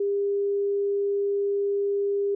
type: tone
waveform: sine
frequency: 401.8 Hz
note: G4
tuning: 43 cents sharp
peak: -22 dBFS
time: 0-2.35 s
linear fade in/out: 5 ms
effects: none